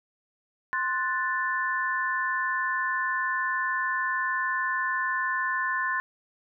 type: chord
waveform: sine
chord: F# diminished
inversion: second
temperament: equal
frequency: 1046.5 / 1480 / 1760 Hz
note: C6 / F#6 / A6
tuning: 0 / 0 / 0 cents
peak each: -29 / -32 / -28 dBFS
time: 0.73-6 s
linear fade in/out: 0 ms
effects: none